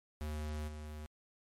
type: tone with level steps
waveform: square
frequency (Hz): 75.9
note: D#2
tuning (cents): -42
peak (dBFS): -38 / -44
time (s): 0.21-1.06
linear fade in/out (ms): 0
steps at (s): 0.67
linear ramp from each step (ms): 20
effects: MP3 64 kbps